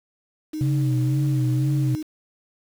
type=tone; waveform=sine; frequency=309.4 Hz; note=D#4; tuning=10 cents flat; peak=-26 dBFS; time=0.53-2.03 s; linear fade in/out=10 ms
type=tone with vibrato; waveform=sine; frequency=132.4 Hz; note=C3; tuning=21 cents sharp; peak=-18 dBFS; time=0.61-1.95 s; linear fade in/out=0 ms; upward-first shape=sine; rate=2 Hz; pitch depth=90 cents each way
effects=tanh soft clip ceiling -12 dBFS + 7-bit